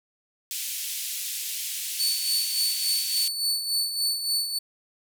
white band-pass noise, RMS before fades -32 dBFS, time 0.51-3.28 s, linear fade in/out 0 ms, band 2500 to 15000 Hz, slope 24 dB/octave
sawtooth tone with tremolo, 4479 Hz, C#8, 17 cents sharp, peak -19 dBFS, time 1.99-4.59 s, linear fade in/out 10 ms, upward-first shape sine, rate 3.5 Hz, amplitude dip 60%
effects none

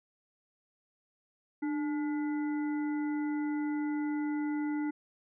harmonic tone with a mistuned harmonic, 286.6 Hz, D4, 42 cents flat, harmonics 1 / 3 / 5 / 7, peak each -30 / -44 / -48 / -48 dBFS, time 1.62-4.91 s, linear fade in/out 10 ms, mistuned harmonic 1, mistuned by +73 cents, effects none

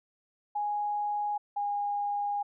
sine tone pair in turn, 829 / 817.1 Hz, G#5 / G#5, -3 / -28 cents, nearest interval unison, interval 25 cents, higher first, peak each -28 dBFS, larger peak neither, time 0.55-1.38 / 1.56-2.43 s, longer second, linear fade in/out 10 ms, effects none

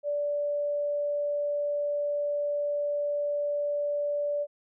sine tone, 582 Hz, D5, 16 cents flat, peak -26 dBFS, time 0.03-4.47 s, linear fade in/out 50 ms, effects none

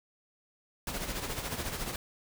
pink noise with tremolo, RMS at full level -34 dBFS, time 0.87-1.96 s, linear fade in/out 2 ms, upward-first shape sine, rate 14 Hz, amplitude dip 55%, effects none

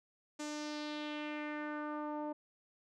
sawtooth tone with low-pass filter sweep, 299.5 Hz, D4, 34 cents sharp, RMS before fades -41 dBFS, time 0.39-2.33 s, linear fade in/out 10 ms, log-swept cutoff 7400 to 780 Hz, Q 2.5, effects none

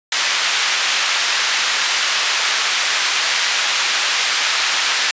pink band-pass noise, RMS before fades -18 dBFS, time 0.12-5.11 s, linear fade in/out 2 ms, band 1600 to 6000 Hz, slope 12 dB/octave, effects resampled to 16000 Hz

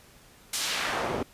pink noise with band-pass filter sweep, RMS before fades -30 dBFS, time 0.53-1.23 s, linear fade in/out 5 ms, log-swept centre 7400 to 340 Hz, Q 0.84, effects pink hiss -55 dBFS RMS until 1.33 s + resampled to 32000 Hz

